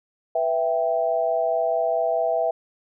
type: chord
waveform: sine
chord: E minor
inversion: second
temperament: equal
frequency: 493.9 / 659.3 / 784 Hz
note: B4 / E5 / G5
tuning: 0 / 0 / 0 cents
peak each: -27 / -21 / -27 dBFS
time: 0.35-2.51 s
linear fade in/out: 5 ms
effects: none